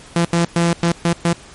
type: tone bursts at uneven times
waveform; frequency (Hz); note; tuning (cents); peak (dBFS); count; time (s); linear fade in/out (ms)
sawtooth; 170; F3; -46; -9; 6; 0.16-0.25 / 0.33-0.45 / 0.56-0.73 / 0.83-0.92 / 1.05-1.13 / 1.25-1.33; 2
effects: pink hiss -41 dBFS RMS until 1.54 s + MP3 48 kbps